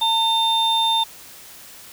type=tone pair together; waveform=triangle; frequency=900 / 3600 Hz; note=A5 / A7; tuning=+39 / +39 cents; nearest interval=2 octaves; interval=2400 cents; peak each=-18 / -17 dBFS; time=0.01-1.04 s; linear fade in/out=10 ms; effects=white hiss -42 dBFS RMS until 1.92 s